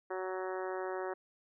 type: harmonic tone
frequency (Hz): 186.5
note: F#3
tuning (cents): +14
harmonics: 2 / 3 / 4 / 5 / 6 / 7 / 8 / 9 / 10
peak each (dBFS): -38 / -42 / -44 / -46 / -48 / -49 / -50 / -51 / -52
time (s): 0.1-1.14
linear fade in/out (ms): 10
effects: none